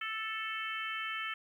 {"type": "harmonic tone", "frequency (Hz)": 440, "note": "A4", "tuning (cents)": 0, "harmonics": [3, 4, 5, 6, 7], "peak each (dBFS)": [-40, -41, -42, -43, -43], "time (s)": [0.01, 1.34], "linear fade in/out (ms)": 5, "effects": ["11-bit"]}